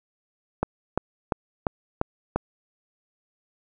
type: click train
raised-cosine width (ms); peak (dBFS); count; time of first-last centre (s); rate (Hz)
1; -8; 6; 0.63-2.36; 2.89
effects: none